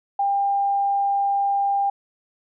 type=tone; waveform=sine; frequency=798 Hz; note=G5; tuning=31 cents sharp; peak=-18 dBFS; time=0.19-1.9 s; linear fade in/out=5 ms; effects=none